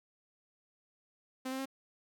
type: tone with pitch steps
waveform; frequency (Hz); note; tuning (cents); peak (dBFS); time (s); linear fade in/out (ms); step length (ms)
sawtooth; 259.7 / 263.9 / 268.2; C4 / C4 / C4; -13 / +15 / +43; -32; 1.45-1.657; 10; 69
effects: none

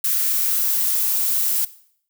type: noise with high-pass filter sweep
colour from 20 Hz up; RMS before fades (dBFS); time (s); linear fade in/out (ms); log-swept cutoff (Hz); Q
violet; -20; 0.04-1.65; 5; 1400 to 730; 2.3
effects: noise-tail reverb RT60 0.6 s tail -17 dB re dry

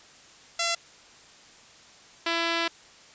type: tone pair in turn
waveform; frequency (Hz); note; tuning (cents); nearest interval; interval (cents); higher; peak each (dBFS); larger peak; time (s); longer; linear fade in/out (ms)
5% pulse; 679 / 334.8; F5 / E4; -49 / +27; octave; 1224; first; -13; neither; 0.59-0.75 / 2.26-2.68; second; 5
effects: white hiss -52 dBFS RMS until 3.14 s + resampled to 16000 Hz

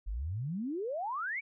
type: exponential sweep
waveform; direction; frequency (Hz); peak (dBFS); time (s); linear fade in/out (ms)
sine; up; 43.65 to 2349; -33; 0.06-1.41; 20
effects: none

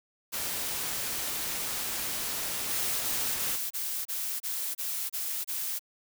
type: noise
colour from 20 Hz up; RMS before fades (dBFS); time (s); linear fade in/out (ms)
white; -33; 0.32-3.57; 20
type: noise bursts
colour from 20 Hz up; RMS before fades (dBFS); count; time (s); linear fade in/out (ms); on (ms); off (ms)
blue; -33; 9; 2.69-5.794; 20; 320; 28
effects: none

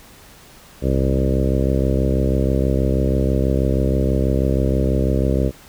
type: harmonic tone with a mistuned harmonic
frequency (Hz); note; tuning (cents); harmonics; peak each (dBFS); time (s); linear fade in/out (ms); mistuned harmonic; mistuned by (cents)
66.2; C2; +21; 1 / 2 / 3 / 4 / 5 / 6 / 7 / 8 / 9; -19 / -22 / -24 / -25 / -26 / -27 / -27 / -28 / -29; 0.81-5.52; 50; 1; -29
effects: pink hiss -45 dBFS RMS until 5.68 s

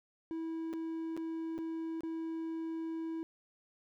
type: tone with dropouts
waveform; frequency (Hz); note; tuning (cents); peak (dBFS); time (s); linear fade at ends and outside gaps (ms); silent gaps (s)
triangle; 325.7; E4; -21; -34; 0.31-3.23; 0; 0.73-0.736 / 1.166-1.175 / 1.58-1.587 / 2.007-2.034
effects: none

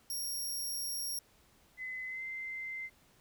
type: tone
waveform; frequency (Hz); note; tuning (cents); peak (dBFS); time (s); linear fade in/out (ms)
15% pulse; 5588; F8; 0; -30; 0.1-1.19; 2
type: tone with pitch glide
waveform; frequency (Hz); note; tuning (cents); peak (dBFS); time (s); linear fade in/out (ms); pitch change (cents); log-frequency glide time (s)
sine; 2030 to 2077; B6 to C7; +47 to -13; -38; 1.77-2.9; 50; +40; 2.07-2.23
effects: pink hiss -66 dBFS RMS until 3.2 s

